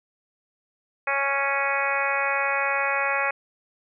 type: harmonic tone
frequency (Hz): 277.2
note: C#4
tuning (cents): 0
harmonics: 2 / 3 / 4 / 5 / 6 / 7 / 8 / 9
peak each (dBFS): -30 / -30 / -30 / -30 / -30 / -30 / -30 / -30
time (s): 1.07-3.31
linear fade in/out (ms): 5
effects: none